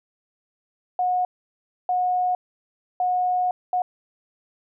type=tone bursts at uneven times; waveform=sine; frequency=727 Hz; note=F#5; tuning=31 cents flat; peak=-19 dBFS; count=4; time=0.99-1.25 / 1.89-2.35 / 3-3.51 / 3.73-3.82 s; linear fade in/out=2 ms; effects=none